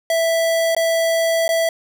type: tone with dropouts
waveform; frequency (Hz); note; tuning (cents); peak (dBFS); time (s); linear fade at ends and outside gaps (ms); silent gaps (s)
square; 659.3; E5; 0; -16; 0.1-1.69; 2; 0.749-0.765 / 1.48-1.49
effects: none